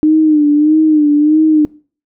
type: tone with vibrato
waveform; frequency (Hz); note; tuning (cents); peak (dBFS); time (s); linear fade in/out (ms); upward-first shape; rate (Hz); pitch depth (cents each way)
sine; 303.6; D#4; -42; -6; 0.03-1.65; 0; sine; 1.6; 62
effects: noise-tail reverb RT60 0.4 s tail -22 dB re dry